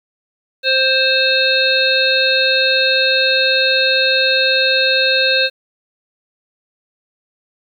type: harmonic tone with a mistuned harmonic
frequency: 526 Hz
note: C5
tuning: 9 cents sharp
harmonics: 1 / 3 / 5 / 7 / 8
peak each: -18 / -18 / -18 / -18 / -18 dBFS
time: 0.63-5.5 s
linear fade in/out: 50 ms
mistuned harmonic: 7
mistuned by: +21 cents
effects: 8-bit